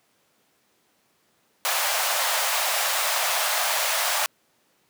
pink high-pass noise, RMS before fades -24 dBFS, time 1.65-4.26 s, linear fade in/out 0 ms, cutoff 590 Hz, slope 48 dB/octave, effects pink hiss -65 dBFS RMS until 4.89 s + high-pass 200 Hz 12 dB/octave

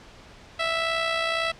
10% pulse tone with amplitude modulation, 659.3 Hz, E5, in tune, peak -13 dBFS, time 0.59-1.52 s, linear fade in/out 10 ms, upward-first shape sine, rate 61.8 Hz, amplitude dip 40%, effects pink hiss -48 dBFS RMS until 1.59 s + low-pass 5000 Hz 12 dB/octave

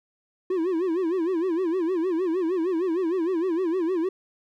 triangle tone with vibrato, 349.2 Hz, F4, in tune, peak -20 dBFS, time 0.5-4.09 s, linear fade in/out 5 ms, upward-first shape sine, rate 6.5 Hz, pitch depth 160 cents each way, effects none

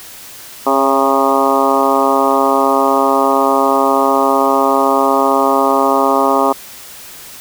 harmonic tone with a mistuned harmonic, 135.9 Hz, C#3, 34 cents flat, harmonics 2 / 3 / 4 / 5 / 6 / 7 / 8 / 9, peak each -18 / -18 / -18 / -18 / -18 / -18 / -18 / -18 dBFS, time 0.66-6.53 s, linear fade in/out 10 ms, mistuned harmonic 4, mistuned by +27 cents, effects white hiss -34 dBFS RMS until 7.4 s

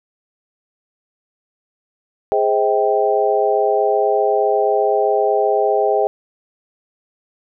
sine chord, Ab major seventh, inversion none, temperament equal with one note detuned, 415.3 / 523.3 / 638.6 / 784 Hz, Ab4 / C5 / Eb5 / G5, 0 / 0 / +45 / 0 cents, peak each -17 / -21 / -19 / -19 dBFS, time 2.32-6.07 s, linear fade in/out 0 ms, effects none

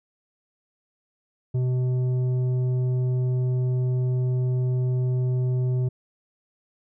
sine tone with tanh clipping, 126.6 Hz, B2, 43 cents sharp, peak -22 dBFS, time 1.54-5.89 s, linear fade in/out 10 ms, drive 8 dB, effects none

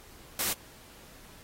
white noise, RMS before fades -30 dBFS, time 0.39-0.53 s, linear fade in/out 2 ms, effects pink hiss -53 dBFS RMS until 1.43 s + AAC 48 kbps

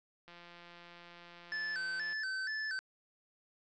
click train, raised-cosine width 0.3 ms, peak -38 dBFS, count 321, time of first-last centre 0.28-2.13 s, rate 173 Hz
square tone with vibrato, 1635 Hz, G#6, 28 cents flat, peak -36 dBFS, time 1.52-2.79 s, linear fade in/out 0 ms, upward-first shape square, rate 2.1 Hz, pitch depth 110 cents each way
effects resampled to 16000 Hz + 11-bit

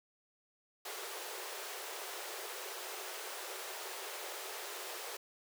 pink high-pass noise, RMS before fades -44 dBFS, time 0.85-5.17 s, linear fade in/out 5 ms, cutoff 360 Hz, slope 96 dB/octave, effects none

